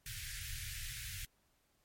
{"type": "band-stop noise", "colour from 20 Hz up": "pink", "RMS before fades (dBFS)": -44, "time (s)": [0.06, 1.25], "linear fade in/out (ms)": 2, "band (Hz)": [130, 1600], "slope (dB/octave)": 48, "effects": ["pink hiss -75 dBFS RMS until 1.84 s", "MP3 64 kbps"]}